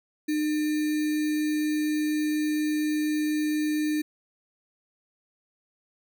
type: tone with sample-and-hold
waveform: sine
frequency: 304.2 Hz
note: D#4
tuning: 39 cents flat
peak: -23 dBFS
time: 0.28-4.02 s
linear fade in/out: 10 ms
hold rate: 2100 Hz
effects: none